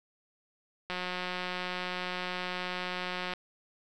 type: click train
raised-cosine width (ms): 0.3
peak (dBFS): -19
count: 442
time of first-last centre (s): 0.9-3.336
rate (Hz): 181
effects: none